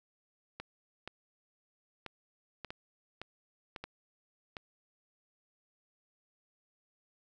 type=clicks; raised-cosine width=0.3 ms; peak=-25 dBFS; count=9; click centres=0.6 / 1.076 / 2.063 / 2.647 / 2.705 / 3.216 / 3.762 / 3.84 / 4.568 s; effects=none